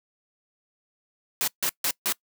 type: noise bursts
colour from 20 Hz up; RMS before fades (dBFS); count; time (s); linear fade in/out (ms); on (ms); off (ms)
white; -25; 4; 1.41-2.124; 0; 66; 150
effects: noise-tail reverb RT60 0.1 s tail -23 dB re dry + high-pass 150 Hz 12 dB/octave